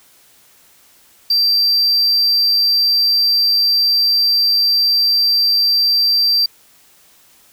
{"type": "tone", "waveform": "triangle", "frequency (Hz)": 4699, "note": "D8", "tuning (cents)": 0, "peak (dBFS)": -10, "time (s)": [1.3, 6.46], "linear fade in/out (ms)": 5, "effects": ["white hiss -50 dBFS RMS until 7.52 s"]}